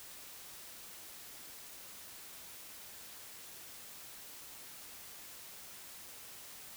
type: silence
effects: white hiss -51 dBFS RMS until 6.76 s

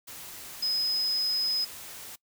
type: tone in noise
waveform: sine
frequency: 5060 Hz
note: D#8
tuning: 28 cents sharp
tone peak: -25 dBFS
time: 0.62-1.65 s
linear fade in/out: 10 ms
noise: white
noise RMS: -43 dBFS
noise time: 0.07-2.16 s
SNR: +15 dB
effects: noise-tail reverb RT60 0.1 s tail -22 dB re dry

